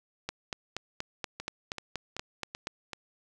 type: two click trains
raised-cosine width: 0.2 ms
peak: -16 / -20 dBFS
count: 11 / 5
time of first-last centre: 0.29-2.671 / 1.4-2.933 s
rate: 4.2 / 2.61 Hz
effects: none